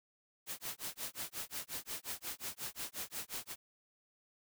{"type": "noise with tremolo", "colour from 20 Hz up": "white", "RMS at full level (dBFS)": -40, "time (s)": [0.46, 3.56], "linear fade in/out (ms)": 50, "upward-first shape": "sine", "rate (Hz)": 5.6, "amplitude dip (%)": 100, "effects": []}